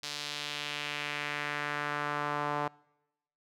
sawtooth tone with band-pass filter sweep, 146.83 Hz, D3, in tune, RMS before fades -35 dBFS, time 0.03-2.68 s, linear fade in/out 5 ms, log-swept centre 4600 to 930 Hz, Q 1.7, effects noise-tail reverb RT60 0.9 s tail -25 dB re dry

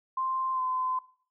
sine tone with pitch glide, 1046.5 to 1025.6 Hz, C6 to C6, 0 to -35 cents, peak -27 dBFS, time 0.17-0.99 s, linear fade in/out 5 ms, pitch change -35 cents, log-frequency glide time 0.53-0.61 s, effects noise-tail reverb RT60 0.5 s tail -19 dB re dry

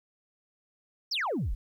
sine exponential sweep, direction down, 5920 to 32.52 Hz, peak -26 dBFS, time 1.11-1.55 s, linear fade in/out 10 ms, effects tanh soft clip ceiling -25 dBFS + 11-bit

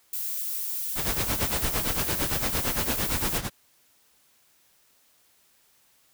violet noise, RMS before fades -31 dBFS, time 0.13-3.38 s, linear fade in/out 2 ms
pink noise with tremolo, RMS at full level -26 dBFS, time 0.95-3.5 s, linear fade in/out 50 ms, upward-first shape sine, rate 8.8 Hz, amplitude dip 80%
effects white hiss -63 dBFS RMS until 6.13 s

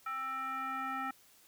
sine tone with frequency modulation, 264.6 Hz, C4, 20 cents sharp, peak -34 dBFS, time 0.06-1.11 s, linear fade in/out 5 ms, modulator 529 Hz, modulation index 3.1, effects white hiss -63 dBFS RMS until 1.47 s

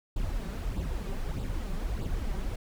brown noise with flanger, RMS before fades -32 dBFS, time 0.16-2.56 s, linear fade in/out 5 ms, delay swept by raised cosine 0.24 to 5.24 ms, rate 1.6 Hz, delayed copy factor +0.6, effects none

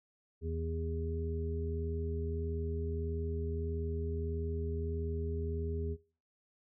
harmonic tone, 81.6 Hz, E2, 17 cents flat, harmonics 1 / 2 / 3 / 5, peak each -35 / -45 / -45 / -41 dBFS, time 0.41-5.97 s, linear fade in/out 50 ms, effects noise-tail reverb RT60 0.4 s tail -20 dB re dry

